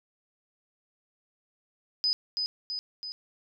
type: tone with echo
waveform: sine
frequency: 5000 Hz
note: D#8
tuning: 8 cents sharp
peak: -23 dBFS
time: 2.04-2.13 s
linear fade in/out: 0 ms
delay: 330 ms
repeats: 3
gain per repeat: -4 dB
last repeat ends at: 3.12 s
effects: none